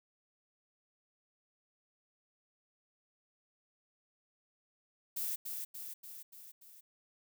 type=noise with echo; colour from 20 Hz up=violet; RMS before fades=-37 dBFS; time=5.16-5.36 s; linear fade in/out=10 ms; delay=290 ms; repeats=5; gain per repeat=-4 dB; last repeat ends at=6.81 s; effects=none